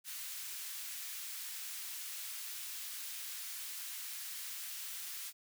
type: high-pass noise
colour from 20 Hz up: white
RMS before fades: -44 dBFS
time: 0.04-5.33 s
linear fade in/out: 50 ms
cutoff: 1700 Hz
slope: 12 dB/octave
effects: none